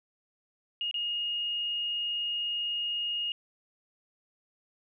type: tone with dropouts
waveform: sine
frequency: 2858 Hz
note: F7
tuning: 39 cents sharp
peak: -29 dBFS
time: 0.81-3.32 s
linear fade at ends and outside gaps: 1 ms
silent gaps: 0.912-0.942 s
effects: none